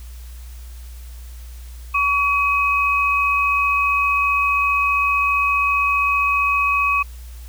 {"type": "tone pair together", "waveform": "sine", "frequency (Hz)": [1128.8, 2534], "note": ["C#6", "D#7"], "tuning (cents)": [31, 31], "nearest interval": "octave + major second", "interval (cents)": 1400, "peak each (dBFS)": -18, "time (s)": [1.94, 7.03], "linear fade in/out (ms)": 10, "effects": ["added 60 Hz sine -33 dBFS peak until 7.48 s", "white hiss -48 dBFS RMS until 7.48 s"]}